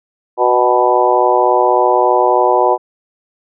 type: harmonic tone with a mistuned harmonic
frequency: 123.47 Hz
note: B2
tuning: in tune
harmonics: 3 / 4 / 5 / 6 / 7 / 8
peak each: -16 / -16 / -16 / -16 / -16 / -16 dBFS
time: 0.37-2.78 s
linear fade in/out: 50 ms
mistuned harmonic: 6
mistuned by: +28 cents
effects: none